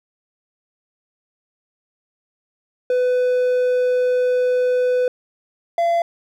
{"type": "tone pair in turn", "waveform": "triangle", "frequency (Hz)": [499.9, 681.2], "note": ["B4", "F5"], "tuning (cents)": [21, -43], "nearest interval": "perfect fourth", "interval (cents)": 536, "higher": "second", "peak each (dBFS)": -13, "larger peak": "neither", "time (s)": [[2.9, 5.08], [5.78, 6.02]], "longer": "first", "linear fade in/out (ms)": 2, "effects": []}